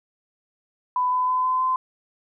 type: tone with pitch steps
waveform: sine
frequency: 999 / 1006.5 / 1014.1 / 1021.8 / 1029.5 Hz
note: B5 / B5 / B5 / C6 / C6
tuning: +20 / +33 / +46 / -41 / -28 cents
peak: -19 dBFS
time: 0.96-1.76 s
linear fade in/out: 2 ms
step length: 160 ms
effects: none